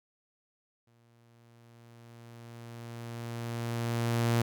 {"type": "tone with exponential growth", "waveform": "sawtooth", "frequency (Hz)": 117.2, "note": "A#2", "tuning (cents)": 10, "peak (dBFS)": -20, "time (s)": [0.87, 4.42], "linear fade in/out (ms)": 5, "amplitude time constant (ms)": 770, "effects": []}